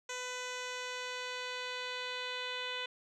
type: tone with low-pass filter sweep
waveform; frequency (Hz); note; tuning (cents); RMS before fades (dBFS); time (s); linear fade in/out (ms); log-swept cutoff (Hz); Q
10% pulse; 500; B4; +21; -40; 0.09-2.86; 5; 6100 to 3600; 3.3
effects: none